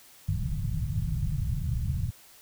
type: low-pass noise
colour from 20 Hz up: white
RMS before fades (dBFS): -29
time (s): 0.28-2.11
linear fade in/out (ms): 10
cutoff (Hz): 160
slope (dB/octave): 48
effects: white hiss -54 dBFS RMS until 2.41 s